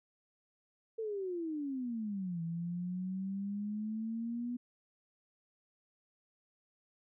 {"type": "exponential two-way sweep", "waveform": "sine", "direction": "down then up", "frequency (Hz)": [455.5, 164.81, 245.5], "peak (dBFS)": -35, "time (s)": [0.98, 4.57], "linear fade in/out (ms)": 10, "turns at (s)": 2.42, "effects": []}